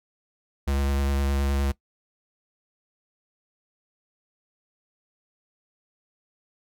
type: tone with vibrato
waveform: square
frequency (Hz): 69.3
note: C#2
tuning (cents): 0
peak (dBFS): -23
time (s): 0.67-1.72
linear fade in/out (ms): 10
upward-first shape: triangle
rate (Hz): 9.7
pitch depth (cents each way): 21
effects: noise-tail reverb RT60 0.1 s tail -19 dB re dry